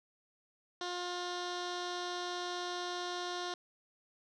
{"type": "tone with low-pass filter", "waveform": "15% pulse", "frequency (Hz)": 355.3, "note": "F4", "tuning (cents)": 30, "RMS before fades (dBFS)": -39, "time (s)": [0.81, 3.54], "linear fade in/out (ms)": 2, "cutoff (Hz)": 4700, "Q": 4.1, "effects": []}